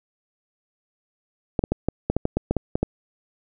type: clicks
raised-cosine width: 2 ms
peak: -7 dBFS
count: 12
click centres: 1.592 / 1.639 / 1.72 / 1.886 / 2.1 / 2.166 / 2.254 / 2.37 / 2.51 / 2.567 / 2.755 / 2.83 s
effects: none